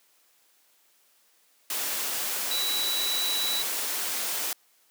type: tone in noise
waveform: sine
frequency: 3930 Hz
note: B7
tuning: 9 cents flat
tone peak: -27 dBFS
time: 2.51-3.62 s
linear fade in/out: 2 ms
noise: white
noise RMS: -30 dBFS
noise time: 1.7-4.53 s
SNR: 0 dB
effects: white hiss -64 dBFS RMS until 4.9 s + high-pass 300 Hz 12 dB/octave